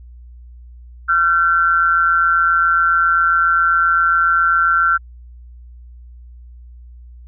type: tone pair together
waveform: sine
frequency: 1367 / 1534.4 Hz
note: F6 / G6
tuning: -37 / -37 cents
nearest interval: major second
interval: 200 cents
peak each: -13 / -16 dBFS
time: 1.08-4.98 s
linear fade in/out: 20 ms
effects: added 60 Hz sine -36 dBFS peak until 7.27 s